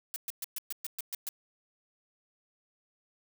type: noise bursts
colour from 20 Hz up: blue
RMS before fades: -36 dBFS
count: 9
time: 0.14-1.289 s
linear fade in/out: 0 ms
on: 21 ms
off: 120 ms
effects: none